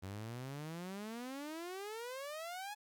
sawtooth exponential sweep, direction up, 92.5 to 852 Hz, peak -39 dBFS, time 0.02-2.75 s, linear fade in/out 20 ms, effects 12-bit

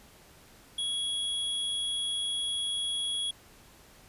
square tone, 3334 Hz, G#7, 6 cents sharp, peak -30 dBFS, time 0.78-3.31 s, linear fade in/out 5 ms, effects pink hiss -56 dBFS RMS until 4.08 s + resampled to 32000 Hz

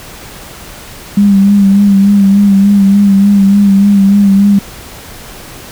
sine tone with vibrato, 199.3 Hz, G3, 29 cents sharp, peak -3 dBFS, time 1.17-4.59 s, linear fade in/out 5 ms, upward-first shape sine, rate 3.4 Hz, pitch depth 37 cents each way, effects pink hiss -30 dBFS RMS until 5.71 s

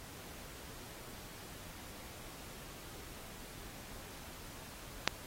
click, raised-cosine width 0.2 ms, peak -8 dBFS, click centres 5.076 s, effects pink hiss -51 dBFS RMS until 5.26 s + AAC 48 kbps

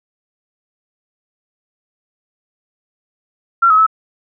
sine tone with pitch steps, 1366 / 1277 / 1302 Hz, F6 / D#6 / E6, -39 / +45 / -22 cents, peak -7 dBFS, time 3.62-3.866 s, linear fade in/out 10 ms, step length 82 ms, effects none

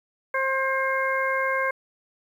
harmonic tone, 532 Hz, C5, 29 cents sharp, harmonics 1 / 2 / 3 / 4, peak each -27 / -27 / -27 / -29 dBFS, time 0.34-1.71 s, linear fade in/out 5 ms, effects 9-bit

